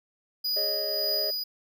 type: tone with tremolo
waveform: square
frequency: 4930 Hz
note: D#8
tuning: 17 cents flat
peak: -25 dBFS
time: 0.44-1.44 s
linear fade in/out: 10 ms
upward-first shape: triangle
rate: 1.8 Hz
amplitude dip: 45%
type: chord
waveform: triangle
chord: Ab suspended fourth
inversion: none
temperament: equal with one note detuned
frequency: 415.3 / 552.1 / 622.3 Hz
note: Ab4 / Db5 / Eb5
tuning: 0 / -7 / 0 cents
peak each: -36 / -36 / -31 dBFS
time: 0.56-1.31 s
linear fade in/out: 10 ms
effects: none